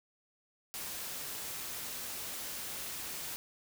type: noise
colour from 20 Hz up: white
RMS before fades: -41 dBFS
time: 0.74-3.36 s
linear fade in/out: 0 ms
effects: none